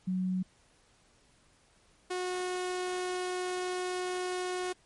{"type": "tone pair in turn", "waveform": ["sine", "sawtooth"], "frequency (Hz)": [185, 364.1], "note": ["F#3", "F#4"], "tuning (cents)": [0, -28], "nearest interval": "octave", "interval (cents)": 1172, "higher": "second", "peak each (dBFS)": -28, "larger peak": "neither", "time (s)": [[0.07, 0.43], [2.1, 4.73]], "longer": "second", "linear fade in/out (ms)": 10, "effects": ["pink hiss -65 dBFS RMS until 4.85 s", "MP3 48 kbps"]}